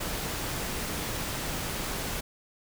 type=noise; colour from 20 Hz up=pink; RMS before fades=-33 dBFS; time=0-2.21 s; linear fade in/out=10 ms; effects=none